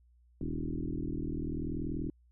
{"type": "tone with frequency modulation", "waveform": "sine", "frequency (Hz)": 151.7, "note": "D#3", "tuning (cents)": -44, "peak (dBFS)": -32, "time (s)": [0.41, 2.1], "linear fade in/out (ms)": 2, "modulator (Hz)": 40.4, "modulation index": 4.7, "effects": ["added 60 Hz sine -61 dBFS peak until 2.31 s"]}